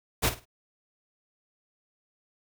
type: noise with echo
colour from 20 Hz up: pink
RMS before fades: -24 dBFS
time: 0.22-0.3 s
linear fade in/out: 20 ms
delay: 52 ms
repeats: 3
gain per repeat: -12 dB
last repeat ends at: 0.456 s
effects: none